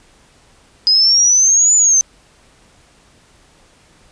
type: exponential two-way sweep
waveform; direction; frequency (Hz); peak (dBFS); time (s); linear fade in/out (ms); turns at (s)
sine; up then down; 4978 to 7040 to 6120; -8; 0.87-2.01; 0; 1.75
effects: pink hiss -50 dBFS RMS until 4.11 s + resampled to 22050 Hz